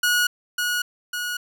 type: tone with echo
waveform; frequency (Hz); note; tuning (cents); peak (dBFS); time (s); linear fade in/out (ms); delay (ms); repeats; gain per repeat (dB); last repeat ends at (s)
sawtooth; 1454; F#6; -31; -14; 0.03-0.27; 5; 550; 2; -4; 1.37
effects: none